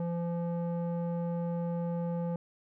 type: tone with low-pass filter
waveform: square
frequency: 171 Hz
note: F3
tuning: 36 cents flat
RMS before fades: -33 dBFS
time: 0-2.36 s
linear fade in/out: 2 ms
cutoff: 680 Hz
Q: 1.6
effects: none